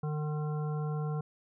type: harmonic tone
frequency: 151.2 Hz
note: D#3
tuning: 49 cents flat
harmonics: 1 / 3 / 5 / 7 / 9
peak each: -31 / -41 / -45 / -48 / -50 dBFS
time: 0.03-1.21 s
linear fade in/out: 5 ms
effects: none